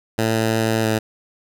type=tone with pitch glide; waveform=10% pulse; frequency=112 to 110.01 Hz; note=A2 to A2; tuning=+31 to 0 cents; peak=-9 dBFS; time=0.18-0.99 s; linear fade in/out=10 ms; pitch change=-31 cents; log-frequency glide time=0.81-0.87 s; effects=none